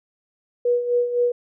sine tone with tremolo, 485 Hz, B4, 31 cents flat, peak -15 dBFS, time 0.65-1.32 s, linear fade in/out 5 ms, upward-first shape sine, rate 3.9 Hz, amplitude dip 65%, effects none

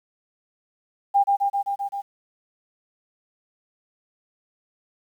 sine tone with echo, 800 Hz, G5, 35 cents sharp, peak -14 dBFS, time 1.14-1.24 s, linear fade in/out 20 ms, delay 130 ms, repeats 6, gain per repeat -2 dB, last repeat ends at 2.02 s, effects 9-bit

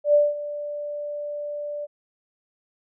sine tone with ADSR envelope, 587.3 Hz, D5, in tune, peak -12 dBFS, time 0.04-1.87 s, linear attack 100 ms, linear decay 200 ms, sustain -16 dB, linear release 31 ms, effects none

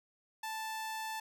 sawtooth tone, 880 Hz, A5, in tune, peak -34 dBFS, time 0.43-1.2 s, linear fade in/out 5 ms, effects none

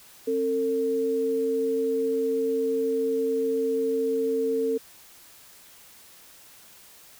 sine tone pair together, 267.3 / 451.4 Hz, C4 / A4, +37 / +44 cents, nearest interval major sixth, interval 907 cents, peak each -30 / -23 dBFS, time 0.27-4.78 s, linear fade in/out 10 ms, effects white hiss -51 dBFS RMS until 7.19 s

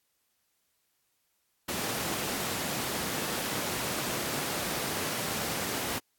pink high-pass noise, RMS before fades -33 dBFS, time 1.68-5.99 s, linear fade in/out 10 ms, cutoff 150 Hz, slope 12 dB/octave, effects white hiss -75 dBFS RMS until 6.18 s + AAC 64 kbps

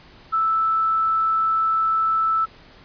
sine tone, 1317 Hz, E6, 2 cents flat, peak -17 dBFS, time 0.32-2.46 s, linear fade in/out 20 ms, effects pink hiss -48 dBFS RMS until 2.84 s + resampled to 11025 Hz

